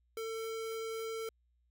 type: tone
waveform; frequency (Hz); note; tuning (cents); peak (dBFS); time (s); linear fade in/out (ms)
square; 448.2; A4; +32; -38; 0.17-1.29; 2
effects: added 60 Hz sine -70 dBFS peak until 1.7 s